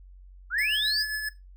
sine linear sweep, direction up, 1300 to 5274 Hz, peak -24 dBFS, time 0.5-1.06 s, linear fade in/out 50 ms
square tone with tremolo, 1717 Hz, A6, 43 cents flat, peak -26 dBFS, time 0.58-1.29 s, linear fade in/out 5 ms, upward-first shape triangle, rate 7.5 Hz, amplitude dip 45%
effects noise-tail reverb RT60 0.2 s tail -17 dB re dry + added 46 Hz sine -46 dBFS peak until 1.56 s

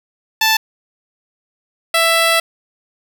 10% pulse tone pair in turn, 880 / 662.7 Hz, A5 / E5, 0 / +9 cents, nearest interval perfect fourth, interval 491 cents, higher first, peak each -3 dBFS, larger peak neither, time 0.41-0.57 / 1.94-2.4 s, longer second, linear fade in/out 5 ms, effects none

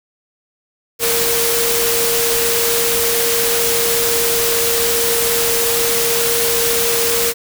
sine tone in noise, 466.2 Hz, A#4, in tune, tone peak -19 dBFS, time 0.99-7.34 s, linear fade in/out 50 ms, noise white, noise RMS -17 dBFS, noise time 0.99-7.34 s, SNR -5 dB, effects none

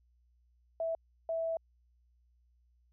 sine tone bursts at uneven times, 656 Hz, E5, 9 cents flat, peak -31 dBFS, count 2, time 0.8-0.95 / 1.29-1.57 s, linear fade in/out 2 ms, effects added 60 Hz sine -66 dBFS peak until 2.92 s

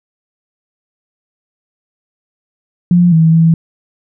sine tone with pitch steps, 175.6 / 161.8 / 163.9 Hz, F3 / E3 / E3, +10 / -32 / -10 cents, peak -5 dBFS, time 2.91-3.54 s, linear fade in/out 2 ms, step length 210 ms, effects none

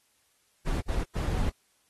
brown noise bursts at uneven times, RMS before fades -28 dBFS, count 3, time 0.66-0.81 / 0.88-1.04 / 1.15-1.5 s, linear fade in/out 10 ms, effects white hiss -69 dBFS RMS until 1.89 s + AAC 32 kbps

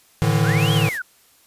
square chord, A suspended fourth, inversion none, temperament equal with one note detuned, 110 / 146.83 / 161.33 Hz, A2 / D3 / E3, 0 / 0 / -37 cents, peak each -21 dBFS, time 0.22-0.89 s, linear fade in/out 0 ms
sine linear two-way sweep, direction up then down, 1324 to 3328 to 1396 Hz, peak -24 dBFS, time 0.44-1.02 s, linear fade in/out 5 ms, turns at 0.73 s
white noise, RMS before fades -35 dBFS, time 0.57-1 s, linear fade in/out 50 ms
effects white hiss -55 dBFS RMS until 1.46 s + resampled to 32000 Hz

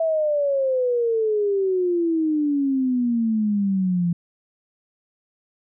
sine exponential sweep, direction down, 659.3 to 169.6 Hz, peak -18 dBFS, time 0-4.13 s, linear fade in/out 5 ms, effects none

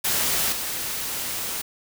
white noise with level steps, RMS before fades -23 / -29 dBFS, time 0.04-1.62 s, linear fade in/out 10 ms, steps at 0.52 s, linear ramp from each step 5 ms, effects none

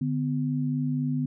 sine tone pair together, 147.7 / 251.7 Hz, D3 / B3, +10 / +33 cents, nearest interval major sixth, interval 923 cents, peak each -27 dBFS, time 0.01-1.26 s, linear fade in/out 5 ms, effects none

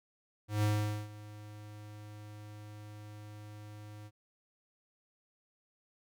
square tone with ADSR envelope, 105.3 Hz, G#2, 24 cents sharp, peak -27 dBFS, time 0.48-4.11 s, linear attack 150 ms, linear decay 450 ms, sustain -20 dB, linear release 49 ms, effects none

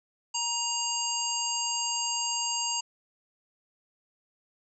harmonic tone with a mistuned harmonic, 938 Hz, A#5, 11 cents sharp, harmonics 1 / 3 / 5 / 7 / 8, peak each -34 / -34 / -34 / -34 / -34 dBFS, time 0.34-2.81 s, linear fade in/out 10 ms, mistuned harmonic 5, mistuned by +24 cents, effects none

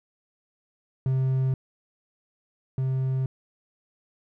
triangle tone pair in turn, 131.5 / 131.5 Hz, C3 / C3, +9 / +9 cents, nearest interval unison, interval 0 cents, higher neither, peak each -19 / -21 dBFS, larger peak first, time 1.06-1.54 / 2.78-3.26 s, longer neither, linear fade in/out 2 ms, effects none

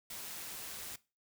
white noise with amplitude modulation, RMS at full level -43 dBFS, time 0.1-0.96 s, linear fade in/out 5 ms, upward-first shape sine, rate 160 Hz, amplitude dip 35%, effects noise-tail reverb RT60 0.3 s tail -20 dB re dry

